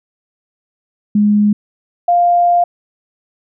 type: tone pair in turn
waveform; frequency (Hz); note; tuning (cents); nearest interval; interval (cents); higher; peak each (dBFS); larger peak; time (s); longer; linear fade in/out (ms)
sine; 208 / 699.6; G#3 / F5; +3 / +3; octave + major sixth; 2100; second; -8; neither; 1.15-1.53 / 2.08-2.64; second; 5
effects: none